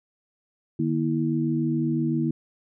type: tone cluster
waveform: sine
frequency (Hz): 151.3 / 238.4 / 325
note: D#3 / A#3 / E4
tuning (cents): -48 / +39 / -24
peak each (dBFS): -26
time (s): 0.79-2.31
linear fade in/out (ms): 5
effects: none